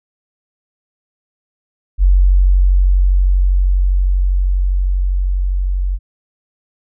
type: tone with level ramp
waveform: sine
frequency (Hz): 46.25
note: F#1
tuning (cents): 0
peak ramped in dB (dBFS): -6 to -14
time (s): 1.98-5.99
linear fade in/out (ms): 50
effects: none